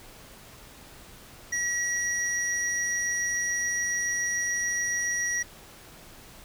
sine tone pair together, 1921 / 5756 Hz, B6 / F#8, -48 / -49 cents, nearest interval octave + perfect fifth, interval 1899 cents, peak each -26 / -27 dBFS, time 1.52-5.43 s, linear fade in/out 10 ms, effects tanh soft clip ceiling -22 dBFS + pink hiss -49 dBFS RMS until 6.44 s

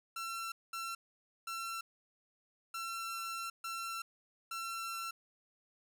sawtooth tone bursts at uneven times, 1351 Hz, E6, 42 cents sharp, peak -35 dBFS, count 6, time 0.16-0.52 / 0.73-0.95 / 1.47-1.81 / 2.74-3.5 / 3.64-4.02 / 4.51-5.11 s, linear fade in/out 5 ms, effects none

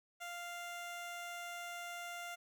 15% pulse tone, 697 Hz, F5, 4 cents flat, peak -37 dBFS, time 0.2-2.36 s, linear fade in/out 20 ms, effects none

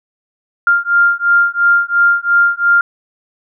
sine beating tone pair, 1396.9 / 1399.8 Hz, F6 / F6, 0 / +4 cents, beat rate 2.9 Hz, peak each -12 dBFS, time 0.67-2.81 s, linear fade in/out 2 ms, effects none

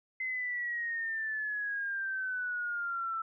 sine exponential sweep, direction down, 2061 to 1324 Hz, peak -32 dBFS, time 0.2-3.22 s, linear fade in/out 5 ms, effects none

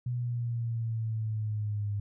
sine exponential sweep, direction down, 123.47 to 101.7 Hz, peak -29 dBFS, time 0.06-2 s, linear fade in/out 5 ms, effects none

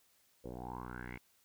10% pulse tone with low-pass filter sweep, 61.4 Hz, B1, 9 cents flat, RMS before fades -45 dBFS, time 0.44-1.18 s, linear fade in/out 10 ms, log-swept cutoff 510 to 2300 Hz, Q 7, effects white hiss -71 dBFS RMS until 1.44 s

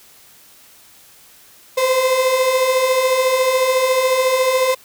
35% pulse beating tone pair, 505 / 519 Hz, B4 / C5, +39 / -14 cents, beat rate 14 Hz, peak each -20 / -13 dBFS, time 1.77-4.75 s, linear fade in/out 10 ms, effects white hiss -47 dBFS RMS until 4.84 s

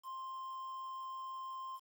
triangle tone with quantisation, 1051 Hz, C6, 7 cents sharp, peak -40 dBFS, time 0.03-1.8 s, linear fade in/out 50 ms, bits 10, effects none

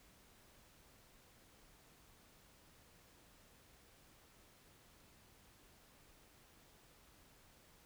silence, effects pink hiss -66 dBFS RMS until 7.85 s

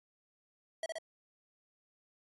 square tone with echo, 648 Hz, E5, 30 cents flat, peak -35 dBFS, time 0.83-0.86 s, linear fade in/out 2 ms, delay 62 ms, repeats 2, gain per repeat -2 dB, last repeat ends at 0.984 s, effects AAC 32 kbps

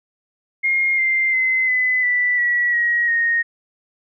sine tone with pitch steps, 2135 / 2093 / 2053 / 2013 / 1973.7 / 1935.3 / 1897.7 / 1860.8 Hz, C7 / C7 / C7 / B6 / B6 / B6 / A#6 / A#6, +34 / 0 / -33 / +33 / -2 / -36 / +30 / -4 cents, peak -15 dBFS, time 0.63-3.43 s, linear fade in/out 20 ms, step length 350 ms, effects none

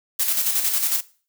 blue noise with tremolo, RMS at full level -20 dBFS, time 0.19-1.01 s, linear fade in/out 10 ms, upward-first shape square, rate 11 Hz, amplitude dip 45%, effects noise-tail reverb RT60 0.4 s tail -19 dB re dry

